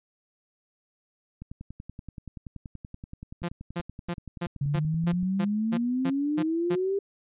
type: click train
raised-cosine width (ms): 5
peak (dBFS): -27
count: 41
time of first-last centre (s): 1.42-5.23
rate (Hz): 10.5
type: tone bursts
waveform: sawtooth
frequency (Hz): 173.1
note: F3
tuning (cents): -15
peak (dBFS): -24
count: 11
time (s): 3.43-6.757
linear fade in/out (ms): 10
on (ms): 57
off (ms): 270
type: exponential sweep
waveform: sine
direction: up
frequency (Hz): 138.59 to 402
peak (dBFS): -24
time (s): 4.61-6.99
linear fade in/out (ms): 5
effects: resampled to 8000 Hz